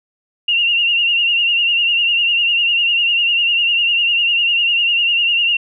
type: tone with vibrato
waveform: sine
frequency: 2794 Hz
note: F7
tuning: in tune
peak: -12 dBFS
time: 0.48-5.57 s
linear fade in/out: 5 ms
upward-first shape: sine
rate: 10 Hz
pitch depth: 55 cents each way
effects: none